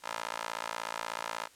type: tone with high-pass filter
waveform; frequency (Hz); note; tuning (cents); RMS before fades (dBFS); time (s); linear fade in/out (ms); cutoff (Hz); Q
15% pulse; 56.5; A1; +47; -38; 0.02-1.49; 50; 920; 1.6
effects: white hiss -59 dBFS RMS until 1.55 s + low-pass 10000 Hz 12 dB/octave